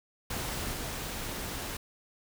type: noise with level steps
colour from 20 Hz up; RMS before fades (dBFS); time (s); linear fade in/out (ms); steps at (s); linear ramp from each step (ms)
pink; -35 / -37; 0.3-1.77; 5; 0.73; 10
effects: none